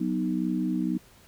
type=chord; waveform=sine; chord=B major; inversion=second; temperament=equal; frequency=185 / 246.9 / 311.1 Hz; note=F#3 / B3 / D#4; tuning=0 / 0 / 0 cents; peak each=-29 dBFS; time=0-0.98 s; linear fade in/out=10 ms; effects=pink hiss -56 dBFS RMS until 1.27 s